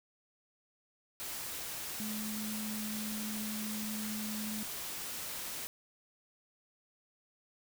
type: tone in noise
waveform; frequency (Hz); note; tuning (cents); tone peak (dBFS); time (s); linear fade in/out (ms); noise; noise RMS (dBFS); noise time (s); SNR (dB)
sine; 214.2; A3; -46; -38; 2-4.63; 0; white; -41; 1.2-5.67; 0
effects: none